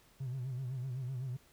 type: tone with vibrato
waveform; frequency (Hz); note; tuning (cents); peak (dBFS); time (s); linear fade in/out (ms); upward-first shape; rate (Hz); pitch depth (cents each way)
triangle; 128.7; C3; -28; -33; 0.2-1.37; 10; sine; 7.9; 100
effects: tanh soft clip ceiling -32 dBFS + pink hiss -65 dBFS RMS until 1.52 s